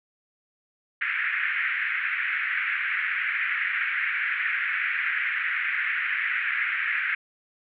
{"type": "band-pass noise", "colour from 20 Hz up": "white", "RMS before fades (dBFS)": -27, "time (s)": [1.01, 7.15], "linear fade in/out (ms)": 5, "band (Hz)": [1500, 2300], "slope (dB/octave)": 48, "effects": []}